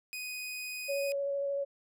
sawtooth tone, 2494 Hz, D#7, 3 cents sharp, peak -34 dBFS, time 0.13-1.12 s, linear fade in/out 0 ms
sine tone with vibrato, 560 Hz, C#5, 18 cents sharp, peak -30 dBFS, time 0.88-1.65 s, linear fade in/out 20 ms, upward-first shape square, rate 13 Hz, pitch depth 9 cents each way
effects none

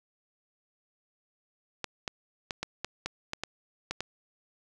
clicks, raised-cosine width 0.2 ms, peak -15 dBFS, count 10, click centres 1.843 / 2.078 / 2.508 / 2.63 / 2.846 / 3.06 / 3.334 / 3.436 / 3.91 / 4.006 s, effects none

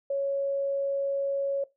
sine tone, 554.4 Hz, C#5, in tune, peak -25 dBFS, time 0.1-1.64 s, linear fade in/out 5 ms, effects noise-tail reverb RT60 0.2 s tail -18 dB re dry

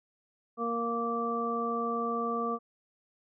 harmonic tone, 233.1 Hz, A#3, in tune, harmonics 1 / 2 / 3 / 5, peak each -35 / -34 / -38 / -32 dBFS, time 0.57-2.59 s, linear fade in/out 50 ms, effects none

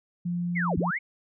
sine tone, 174.61 Hz, F3, in tune, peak -26 dBFS, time 0.25-0.91 s, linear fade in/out 10 ms
sine linear two-way sweep, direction down then up, 2281 to 42.58 to 2281 Hz, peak -26 dBFS, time 0.55-0.99 s, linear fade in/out 20 ms, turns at 0.78 s
effects none

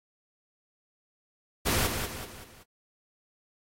pink noise with echo, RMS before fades -26 dBFS, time 1.65-1.88 s, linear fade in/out 20 ms, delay 190 ms, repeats 4, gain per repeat -7 dB, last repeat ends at 2.64 s, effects AAC 48 kbps

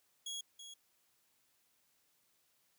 25% pulse tone with echo, 3322 Hz, G#7, in tune, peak -37 dBFS, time 0.26-0.41 s, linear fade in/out 5 ms, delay 330 ms, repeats 1, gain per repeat -9 dB, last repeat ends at 0.74 s, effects white hiss -75 dBFS RMS until 2.78 s + high-pass 60 Hz 12 dB/octave

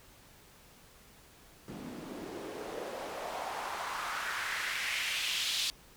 white noise with band-pass filter sweep, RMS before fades -37 dBFS, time 1.68-5.7 s, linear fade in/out 0 ms, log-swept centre 210 to 3900 Hz, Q 2.2, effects pink hiss -58 dBFS RMS until 5.96 s

